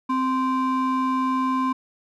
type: ring-modulated tone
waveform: triangle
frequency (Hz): 651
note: E5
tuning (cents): -22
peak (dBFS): -15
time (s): 0.09-1.73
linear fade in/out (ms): 10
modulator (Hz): 390
effects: none